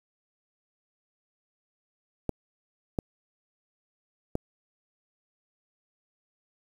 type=clicks; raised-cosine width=2 ms; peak=-14 dBFS; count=3; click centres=2.293 / 2.988 / 4.354 s; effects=8-bit